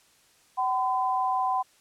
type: tone pair together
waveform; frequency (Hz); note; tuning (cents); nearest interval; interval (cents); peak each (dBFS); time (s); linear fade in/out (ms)
sine; 759.6 / 1014; F#5 / B5; +45 / +45; perfect fourth; 500; -26; 0.57-1.63; 20
effects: white hiss -61 dBFS RMS until 1.8 s + low-pass 10000 Hz 12 dB/octave